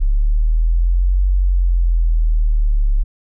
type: linear two-way sweep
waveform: sine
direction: up then down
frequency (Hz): 34.46 to 46.92 to 34.46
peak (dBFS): -11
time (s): 0-3.04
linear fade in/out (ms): 20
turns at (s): 1.25
effects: none